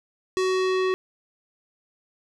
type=tone with low-pass filter sweep; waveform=square; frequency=373.9 Hz; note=F#4; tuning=18 cents sharp; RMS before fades=-23 dBFS; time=0.37-0.94 s; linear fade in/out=0 ms; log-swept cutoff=6800 to 3000 Hz; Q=1; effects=none

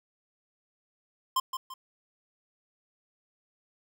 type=tone with echo; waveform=square; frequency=1046.5 Hz; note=C6; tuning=in tune; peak=-24 dBFS; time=1.36-1.4 s; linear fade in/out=5 ms; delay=170 ms; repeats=2; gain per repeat=-8 dB; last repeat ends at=1.74 s; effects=10-bit

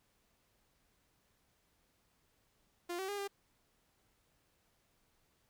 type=tone with pitch steps; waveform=sawtooth; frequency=348.8 / 381.9 / 406.6 / 399 Hz; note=F4 / G4 / G#4 / G4; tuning=-2 / -45 / -37 / +31 cents; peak=-34 dBFS; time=2.89-3.278 s; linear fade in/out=10 ms; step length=97 ms; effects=pink hiss -75 dBFS RMS until 5.49 s

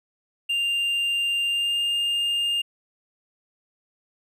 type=tone with pitch glide; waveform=triangle; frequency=2794 to 2813 Hz; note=F7 to F7; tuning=0 to +12 cents; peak=-20 dBFS; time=0.49-2.62 s; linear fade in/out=10 ms; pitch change=+12 cents; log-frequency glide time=1.47-1.8 s; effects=none

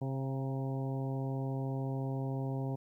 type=harmonic tone with a mistuned harmonic; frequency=133.8 Hz; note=C3; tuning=39 cents sharp; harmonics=1 / 2 / 3 / 4 / 5 / 6 / 7; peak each=-34 / -40 / -44 / -46 / -48 / -50 / -51 dBFS; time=0.01-2.76 s; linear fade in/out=10 ms; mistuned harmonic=5; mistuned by=+28 cents; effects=12-bit

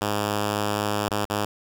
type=tone with dropouts; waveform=5% pulse; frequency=103.83 Hz; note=G#2; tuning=in tune; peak=-12 dBFS; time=0.01-1.45 s; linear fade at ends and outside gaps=5 ms; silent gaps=1.087-1.108 / 1.253-1.299 s; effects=none

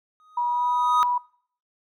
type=tone with exponential growth; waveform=triangle; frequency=1249 Hz; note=D#6; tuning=6 cents sharp; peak=-14 dBFS; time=0.2-1.03 s; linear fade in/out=0 ms; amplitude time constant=180 ms
type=tone with pitch glide; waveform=sine; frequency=965 to 977.3 Hz; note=B5 to B5; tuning=-40 to -18 cents; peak=-21 dBFS; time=0.37-1.18 s; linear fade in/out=5 ms; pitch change=+22 cents; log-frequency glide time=0.5-0.64 s
effects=noise-tail reverb RT60 0.6 s tail -24 dB re dry

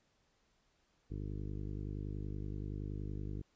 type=harmonic tone; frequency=50.6 Hz; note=G#1; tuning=44 cents flat; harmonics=1 / 2 / 3 / 4 / 5 / 6 / 7 / 8 / 9; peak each=-42 / -43 / -47 / -51 / -54 / -50 / -54 / -57 / -60 dBFS; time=1.1-3.42 s; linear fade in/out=10 ms; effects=pink hiss -75 dBFS RMS until 3.55 s + resampled to 16000 Hz

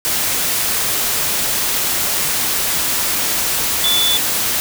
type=tone in noise; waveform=sine; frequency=3474 Hz; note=A7; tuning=23 cents flat; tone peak=-14 dBFS; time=3.84-4.17 s; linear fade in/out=0 ms; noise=white; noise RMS=-18 dBFS; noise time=0.05-4.6 s; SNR=+1 dB; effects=none

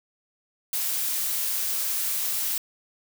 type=noise; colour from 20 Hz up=blue; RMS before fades=-27 dBFS; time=0.73-2.58 s; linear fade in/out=2 ms; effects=none

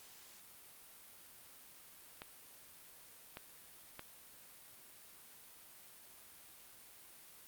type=clicks; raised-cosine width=0.3 ms; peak=-29 dBFS; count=3; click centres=2.219 / 3.371 / 3.994 s; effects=white hiss -58 dBFS RMS until 7.47 s + Opus 48 kbps

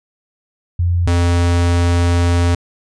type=tone pair in turn; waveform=sine / square; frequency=87.31 / 86.71 Hz; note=F2 / F2; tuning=0 / -12 cents; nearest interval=unison; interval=12 cents; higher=first; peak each=-12 dBFS; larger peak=neither; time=0.79-1.07 / 1.07-2.55 s; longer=second; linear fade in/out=5 ms; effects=resampled to 22050 Hz

